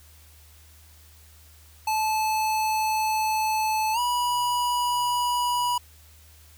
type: tone with pitch glide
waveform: square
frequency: 869 to 975.4 Hz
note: A5 to B5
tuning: -22 to -22 cents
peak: -23 dBFS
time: 1.87-5.78 s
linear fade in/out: 5 ms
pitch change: +200 cents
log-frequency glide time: 3.93-3.99 s
effects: added 77 Hz sine -51 dBFS peak until 6.57 s + white hiss -55 dBFS RMS until 6.57 s